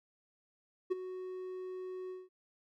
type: tone with ADSR envelope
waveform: triangle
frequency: 370 Hz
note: F#4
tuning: in tune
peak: -25 dBFS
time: 0.9-2.29 s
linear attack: 19 ms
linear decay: 18 ms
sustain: -13 dB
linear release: 190 ms
effects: none